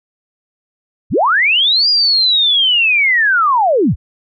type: linear two-way sweep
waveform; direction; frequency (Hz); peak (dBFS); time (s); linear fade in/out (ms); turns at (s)
sine; up then down; 36.71 to 4904 to 36.71; -9; 1.1-3.96; 50; 1.89
effects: none